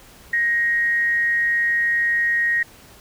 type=tone with amplitude modulation; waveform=sine; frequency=1878 Hz; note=A#6; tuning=12 cents sharp; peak=-15 dBFS; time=0.33-2.63 s; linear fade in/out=5 ms; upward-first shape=sine; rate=249 Hz; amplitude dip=35%; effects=pink hiss -47 dBFS RMS until 3 s